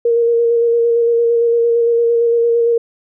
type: tone with vibrato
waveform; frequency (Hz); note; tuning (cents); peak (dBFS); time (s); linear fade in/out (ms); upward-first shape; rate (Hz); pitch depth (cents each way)
sine; 467.4; A#4; +5; -10; 0.05-2.78; 5; square; 8.8; 14
effects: none